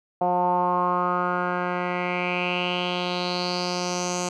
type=tone with low-pass filter sweep; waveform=10% pulse; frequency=178.6 Hz; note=F3; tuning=39 cents sharp; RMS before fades=-25 dBFS; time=0.21-4.29 s; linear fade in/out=5 ms; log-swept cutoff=770 to 7000 Hz; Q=5.1; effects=none